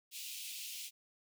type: high-pass noise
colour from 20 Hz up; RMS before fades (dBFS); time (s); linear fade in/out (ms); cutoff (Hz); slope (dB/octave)
pink; -45; 0.11-0.91; 50; 2500; 48
effects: none